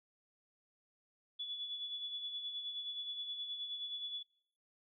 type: tone with tremolo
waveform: sine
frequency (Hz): 3426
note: A7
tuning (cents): -47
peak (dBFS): -38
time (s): 1.39-4.23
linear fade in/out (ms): 10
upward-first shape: sine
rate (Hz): 9.5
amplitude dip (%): 50
effects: noise-tail reverb RT60 0.7 s tail -21 dB re dry